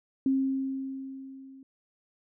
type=tone with level ramp; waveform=sine; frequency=267.6 Hz; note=C4; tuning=39 cents sharp; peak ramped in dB=-21 to -47 dBFS; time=0.26-1.63 s; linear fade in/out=2 ms; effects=none